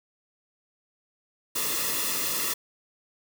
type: noise with comb filter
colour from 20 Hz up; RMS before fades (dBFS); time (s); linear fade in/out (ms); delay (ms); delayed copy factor
white; -28; 1.55-2.54; 10; 1.3; -0.75
effects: none